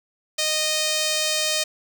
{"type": "tone with notch filter", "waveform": "5% pulse", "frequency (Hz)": 619, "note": "D#5", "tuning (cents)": -9, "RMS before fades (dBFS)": -23, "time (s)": [0.38, 1.64], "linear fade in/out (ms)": 10, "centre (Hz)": 1400, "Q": 1.4, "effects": []}